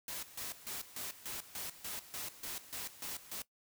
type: noise with tremolo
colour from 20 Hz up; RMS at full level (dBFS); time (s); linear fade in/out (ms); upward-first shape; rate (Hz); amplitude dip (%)
white; -42; 0.08-3.42; 2; square; 3.4; 80
effects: noise-tail reverb RT60 0.1 s tail -18 dB re dry